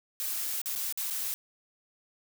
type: noise with dropouts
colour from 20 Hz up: blue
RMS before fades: -33 dBFS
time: 0.2-1.34 s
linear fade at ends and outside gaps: 0 ms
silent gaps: 0.616-0.658 / 0.752-0.759 / 0.925-0.975 / 1.101-1.107 s
effects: none